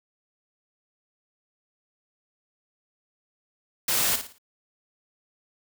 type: noise with echo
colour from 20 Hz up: white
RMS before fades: -24 dBFS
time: 3.88-4.16 s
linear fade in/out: 5 ms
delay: 56 ms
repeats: 4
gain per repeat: -9 dB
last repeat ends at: 4.384 s
effects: none